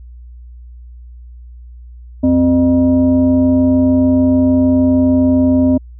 sine tone with frequency modulation, 260.3 Hz, C4, 9 cents flat, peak -8 dBFS, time 2.23-5.78 s, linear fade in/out 10 ms, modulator 347 Hz, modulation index 0.61, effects added 60 Hz sine -32 dBFS peak until 5.99 s

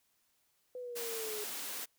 sine linear sweep, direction down, 504 to 415.3 Hz, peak -40 dBFS, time 0.75-1.44 s, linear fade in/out 2 ms
white high-pass noise, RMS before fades -41 dBFS, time 0.95-1.86 s, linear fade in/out 20 ms, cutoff 200 Hz, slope 24 dB/octave
effects white hiss -75 dBFS RMS until 1.98 s

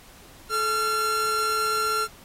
45% pulse tone pair together, 431.8 / 1371 Hz, A4 / F6, -33 / -32 cents, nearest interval octave + minor sixth, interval 2001 cents, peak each -30 / -23 dBFS, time 0.49-2.08 s, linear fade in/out 50 ms, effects pink hiss -50 dBFS RMS until 2.24 s + AAC 48 kbps

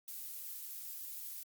violet noise, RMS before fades -45 dBFS, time 0.08-1.43 s, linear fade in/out 0 ms, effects Opus 48 kbps

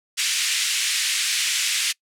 pink band-pass noise, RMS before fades -23 dBFS, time 0.17-1.93 s, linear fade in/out 20 ms, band 2100 to 9600 Hz, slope 24 dB/octave, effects noise-tail reverb RT60 0.1 s tail -25 dB re dry

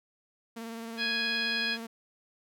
sawtooth tone with vibrato, 228.3 Hz, A#3, 36 cents flat, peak -34 dBFS, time 0.56-1.87 s, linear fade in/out 10 ms, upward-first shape square, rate 19 Hz, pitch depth 21 cents each way
harmonic tone, 830.6 Hz, G#5, in tune, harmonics 2 / 3 / 4 / 5 / 6, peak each -32 / -34 / -35 / -36 / -37 dBFS, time 0.97-1.78 s, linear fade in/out 50 ms
effects none

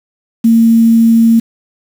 sine tone with quantisation, 228.3 Hz, A#3, 36 cents flat, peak -4 dBFS, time 0.44-1.4 s, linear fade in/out 10 ms, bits 5, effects none

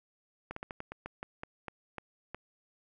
slowing click train, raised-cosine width 0.5 ms, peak -24 dBFS, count 12, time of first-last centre 0.51-2.346 s, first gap 54 ms, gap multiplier 1.21, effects none

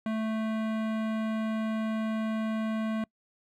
sine tone with hard clipping, 220 Hz, A3, in tune, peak -30 dBFS, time 0.06-3.04 s, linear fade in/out 2 ms, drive 18 dB, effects noise-tail reverb RT60 0.1 s tail -26 dB re dry

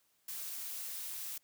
blue noise, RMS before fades -42 dBFS, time 0.28-1.38 s, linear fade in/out 5 ms, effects white hiss -74 dBFS RMS until 1.43 s + high-pass 60 Hz 12 dB/octave

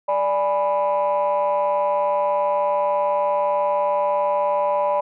sine chord, G# diminished, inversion second, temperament equal, 587.3 / 830.6 / 987.8 Hz, D5 / G#5 / B5, 0 / 0 / 0 cents, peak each -19 / -24 / -21 dBFS, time 0.08-5.01 s, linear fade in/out 10 ms, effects tanh soft clip ceiling -12 dBFS

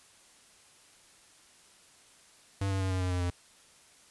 square tone with pitch steps, 98 / 96.32 / 94.66 / 93.04 / 91.44 / 89.87 / 88.32 Hz, G2 / G2 / F#2 / F#2 / F#2 / F#2 / F2, 0 / -30 / +40 / +10 / -20 / -50 / +20 cents, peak -29 dBFS, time 2.61-3.303 s, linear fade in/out 5 ms, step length 99 ms, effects white hiss -59 dBFS RMS until 4.1 s + resampled to 24000 Hz

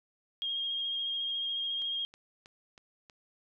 sine tone with vibrato, 3240 Hz, G#7, 43 cents flat, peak -31 dBFS, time 0.42-2.05 s, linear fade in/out 0 ms, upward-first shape sine, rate 14 Hz, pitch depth 18 cents each way
click train, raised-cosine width 0.2 ms, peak -35 dBFS, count 5, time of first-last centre 1.82-3.098 s, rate 3.13 Hz
effects none

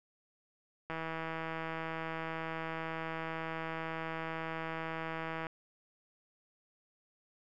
click train, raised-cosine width 0.5 ms, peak -24 dBFS, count 741, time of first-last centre 0.9-5.468 s, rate 162 Hz, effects none

